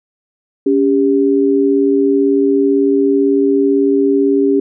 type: tone pair together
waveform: sine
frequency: 280 / 398 Hz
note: C#4 / G4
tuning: +18 / +26 cents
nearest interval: tritone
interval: 608 cents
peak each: -12 dBFS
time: 0.66-4.6 s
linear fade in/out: 5 ms
effects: none